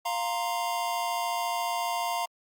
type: chord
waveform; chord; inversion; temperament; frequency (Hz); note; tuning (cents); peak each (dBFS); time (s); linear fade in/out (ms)
square; F suspended fourth; none; equal; 698.5 / 932.3 / 1046.5; F5 / Bb5 / C6; 0 / 0 / 0; -32 / -32 / -36; 0.05-2.26; 10
effects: Opus 48 kbps